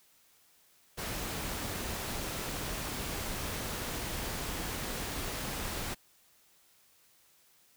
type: noise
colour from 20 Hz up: pink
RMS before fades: -37 dBFS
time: 0.97-5.95 s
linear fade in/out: 20 ms
effects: white hiss -65 dBFS RMS until 7.76 s